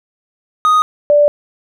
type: tone pair in turn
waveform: triangle / sine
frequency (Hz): 1244.5 / 586.3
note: D#6 / D5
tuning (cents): 0 / -3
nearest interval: octave + minor second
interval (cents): 1303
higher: first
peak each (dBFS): -6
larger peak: neither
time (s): 0.65-0.82 / 1.1-1.28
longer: second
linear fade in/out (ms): 0
effects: none